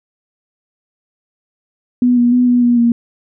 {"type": "tone with pitch steps", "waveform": "sine", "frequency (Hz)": [246.5, 240.9, 247.8, 244.6, 240.8, 235.4], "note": ["B3", "B3", "B3", "B3", "B3", "A#3"], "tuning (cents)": [-3, -43, 6, -16, -44, 17], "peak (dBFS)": -8, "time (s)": [2.02, 2.92], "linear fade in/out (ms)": 2, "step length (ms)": 150, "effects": []}